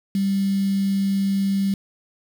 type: tone with quantisation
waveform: sine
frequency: 196 Hz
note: G3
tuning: in tune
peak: -18 dBFS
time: 0.15-1.74 s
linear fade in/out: 2 ms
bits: 6
effects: none